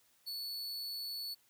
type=tone with amplitude modulation; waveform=45% pulse; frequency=4435 Hz; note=C#8; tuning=in tune; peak=-37 dBFS; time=0.26-1.35 s; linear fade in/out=20 ms; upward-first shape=sine; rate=212 Hz; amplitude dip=30%; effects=white hiss -70 dBFS RMS until 1.49 s + high-pass 60 Hz 12 dB/octave